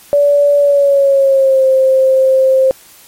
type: tone with pitch glide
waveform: sine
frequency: 575 to 527.3 Hz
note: D5 to C5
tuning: -37 to +13 cents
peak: -6 dBFS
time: 0.13-2.71 s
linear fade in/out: 0 ms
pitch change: -150 cents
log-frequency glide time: 0.58-1.65 s
effects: white hiss -41 dBFS RMS until 3.07 s + MP3 64 kbps